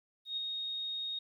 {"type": "tone with ADSR envelope", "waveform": "sine", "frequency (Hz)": 3729, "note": "A#7", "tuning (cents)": 0, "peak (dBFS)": -32, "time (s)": [0.25, 1.19], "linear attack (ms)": 120, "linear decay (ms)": 14, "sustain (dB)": -3, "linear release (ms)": 6, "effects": ["12-bit"]}